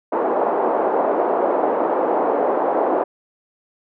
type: band-pass noise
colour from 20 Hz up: white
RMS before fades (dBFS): -19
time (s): 0.12-3.04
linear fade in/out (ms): 10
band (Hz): 320 to 840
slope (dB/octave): 24
effects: none